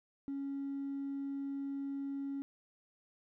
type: tone with hard clipping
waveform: sine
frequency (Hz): 277.2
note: C#4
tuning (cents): 0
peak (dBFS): -37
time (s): 0.28-2.42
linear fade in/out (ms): 0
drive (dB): 1
effects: none